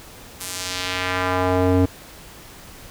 square tone with band-pass filter sweep, 91.8 Hz, F#2, 13 cents flat, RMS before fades -21 dBFS, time 0.4-1.86 s, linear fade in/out 10 ms, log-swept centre 11000 to 290 Hz, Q 1, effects pink hiss -42 dBFS RMS until 2.9 s

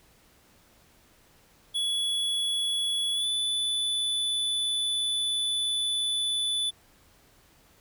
square tone with pitch glide, 3384 to 3483 Hz, G#7 to A7, +32 to -18 cents, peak -26 dBFS, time 1.74-6.71 s, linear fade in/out 20 ms, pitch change +50 cents, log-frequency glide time 3.13-3.26 s, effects pink hiss -60 dBFS RMS until 7.8 s

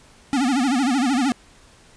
square tone with vibrato, 261.6 Hz, C4, in tune, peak -18 dBFS, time 0.33-1.32 s, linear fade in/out 0 ms, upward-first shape sine, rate 13 Hz, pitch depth 170 cents each way, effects pink hiss -51 dBFS RMS until 1.96 s + resampled to 22050 Hz

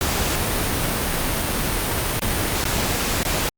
pink noise with dropouts, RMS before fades -22 dBFS, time 0.01-3.49 s, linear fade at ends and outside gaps 1 ms, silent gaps 2.195-2.219 / 2.641-2.652 / 3.232-3.25 s, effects Opus 48 kbps

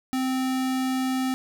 square tone, 260 Hz, C4, 11 cents flat, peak -24 dBFS, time 0.13-1.34 s, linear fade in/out 0 ms, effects none

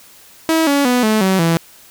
sawtooth tone with pitch steps, 322.9 / 282.7 / 247.6 / 216.8 / 189.79 / 166.18 Hz, E4 / C#4 / B3 / A3 / F#3 / E3, -36 / +34 / +5 / -25 / +44 / +14 cents, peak -8 dBFS, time 0.49-1.57 s, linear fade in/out 0 ms, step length 180 ms, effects white hiss -44 dBFS RMS until 1.9 s

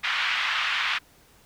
white band-pass noise, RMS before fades -26 dBFS, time 0.03-0.99 s, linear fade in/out 20 ms, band 1100 to 3100 Hz, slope 24 dB/octave, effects pink hiss -57 dBFS RMS until 1.45 s

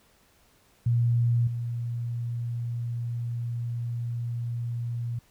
sine tone with level steps, 118.6 Hz, A#2, 30 cents sharp, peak -20 / -28 dBFS, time 0.86-5.19 s, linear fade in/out 5 ms, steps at 1.47 s, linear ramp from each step 5 ms, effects pink hiss -62 dBFS RMS until 5.3 s

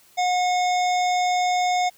harmonic tone with a mistuned harmonic, 724 Hz, F#5, 38 cents flat, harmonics 1 / 3 / 5 / 7 / 9 / 10, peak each -19 / -29 / -33 / -36 / -38 / -39 dBFS, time 0.17-1.9 s, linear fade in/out 20 ms, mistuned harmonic 7, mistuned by +20 cents, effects white hiss -55 dBFS RMS until 1.97 s

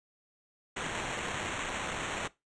white noise with sample-and-hold, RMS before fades -36 dBFS, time 0.76-2.28 s, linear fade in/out 10 ms, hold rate 4900 Hz, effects noise-tail reverb RT60 0.2 s tail -19 dB re dry + resampled to 22050 Hz

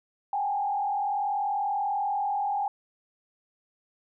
sine tone with frequency modulation, 810 Hz, G#5, 43 cents flat, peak -25 dBFS, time 0.33-2.68 s, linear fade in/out 2 ms, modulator 40.5 Hz, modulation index 0.99, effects none

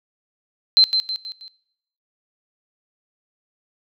sine tone with echo, 4100 Hz, C8, 36 cents flat, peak -9 dBFS, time 0.77-0.84 s, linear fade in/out 0 ms, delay 160 ms, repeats 4, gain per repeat -7 dB, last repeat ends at 1.48 s, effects noise-tail reverb RT60 0.8 s tail -21 dB re dry

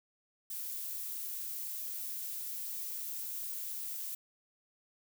violet noise, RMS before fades -40 dBFS, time 0.5-4.15 s, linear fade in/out 5 ms, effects none

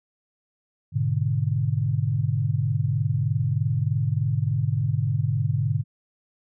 sine chord, G# diminished, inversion none, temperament equal, 103.83 / 123.47 / 146.83 Hz, G#2 / B2 / D3, 0 / 0 / 0 cents, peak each -25 dBFS, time 0.92-5.84 s, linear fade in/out 50 ms, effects none

